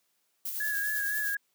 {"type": "noise with tremolo", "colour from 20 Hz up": "violet", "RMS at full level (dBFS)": -34, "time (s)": [0.45, 1.35], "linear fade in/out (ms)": 5, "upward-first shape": "sine", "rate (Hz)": 10, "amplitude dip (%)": 35}
{"type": "tone with vibrato", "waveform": "sine", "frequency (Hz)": 1672, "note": "G#6", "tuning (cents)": 11, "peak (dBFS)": -29, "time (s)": [0.6, 1.37], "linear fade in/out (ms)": 5, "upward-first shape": "sine", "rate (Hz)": 3.9, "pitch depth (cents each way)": 40}
{"effects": ["white hiss -74 dBFS RMS until 1.54 s", "high-pass 150 Hz 12 dB/octave"]}